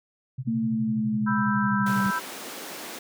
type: tone with tremolo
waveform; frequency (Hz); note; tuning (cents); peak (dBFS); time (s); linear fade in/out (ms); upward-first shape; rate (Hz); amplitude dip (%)
sine; 129.7; C3; -15; -27; 0.38-2.07; 5; sine; 12; 100
type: linear sweep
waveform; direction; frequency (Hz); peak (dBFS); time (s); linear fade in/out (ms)
sine; down; 227.9 to 196; -23; 0.47-2.11; 10
type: chord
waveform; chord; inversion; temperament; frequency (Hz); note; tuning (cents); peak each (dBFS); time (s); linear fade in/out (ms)
sine; E minor; second; equal; 987.8 / 1318.5 / 1568; B5 / E6 / G6; 0 / 0 / 0; -29; 1.26-2.2; 20
type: high-pass noise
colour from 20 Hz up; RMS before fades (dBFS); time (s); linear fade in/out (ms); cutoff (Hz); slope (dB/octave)
pink; -38; 1.86-2.99; 5; 230; 24
effects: none